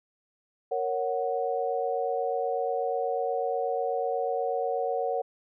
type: chord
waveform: sine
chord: F# major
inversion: first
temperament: equal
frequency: 466.2 / 554.4 / 740 Hz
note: A#4 / C#5 / F#5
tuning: 0 / 0 / 0 cents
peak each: -30 / -31 / -30 dBFS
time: 0.71-5.22 s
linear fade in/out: 10 ms
effects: none